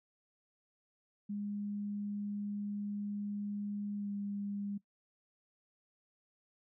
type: tone with pitch glide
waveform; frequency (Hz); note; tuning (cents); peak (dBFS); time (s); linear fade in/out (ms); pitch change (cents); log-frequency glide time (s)
sine; 204.8 to 202.1; G#3 to G#3; -24 to -47; -36; 1.29-4.78; 10; -23; 3.97-4.09
effects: noise-tail reverb RT60 0.1 s tail -19 dB re dry